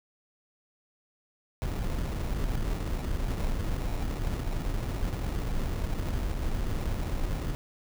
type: noise with sample-and-hold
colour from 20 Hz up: brown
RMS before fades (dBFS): -30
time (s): 1.62-7.55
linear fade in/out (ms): 0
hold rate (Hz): 1575
effects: none